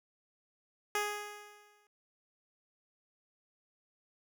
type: tone with exponential decay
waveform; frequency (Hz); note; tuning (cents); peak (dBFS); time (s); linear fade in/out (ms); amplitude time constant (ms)
10% pulse; 415.3; G#4; 0; -21; 0.95-1.87; 2; 200
effects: none